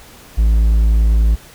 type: tone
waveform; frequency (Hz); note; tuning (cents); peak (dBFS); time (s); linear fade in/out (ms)
triangle; 55; A1; 0; -7; 0.37-1.36; 20
effects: pink hiss -41 dBFS RMS until 1.54 s